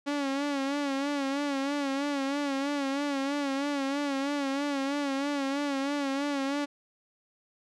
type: tone with vibrato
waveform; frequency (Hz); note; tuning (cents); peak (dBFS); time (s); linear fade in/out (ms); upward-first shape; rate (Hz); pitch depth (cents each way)
sawtooth; 280; C#4; +18; -24; 0.06-6.66; 20; sine; 3.1; 65
effects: low-pass 6000 Hz 12 dB/octave